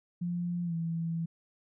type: tone with pitch glide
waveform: sine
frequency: 174.61 to 165.67 Hz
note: F3 to E3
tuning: 0 to +9 cents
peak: -30 dBFS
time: 0.21-1.26 s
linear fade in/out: 10 ms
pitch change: -91 cents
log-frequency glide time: 0.64-0.74 s
effects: none